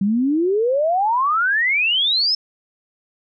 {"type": "exponential sweep", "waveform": "sine", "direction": "up", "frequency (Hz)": [190, 5330], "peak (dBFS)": -15, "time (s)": [0.01, 2.35], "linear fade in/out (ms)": 5, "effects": []}